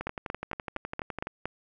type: two click trains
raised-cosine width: 0.5 ms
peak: -19 / -16 dBFS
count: 16 / 7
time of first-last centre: 0.01-1.271 / 0.07-1.456 s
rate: 11.9 / 4.33 Hz
effects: none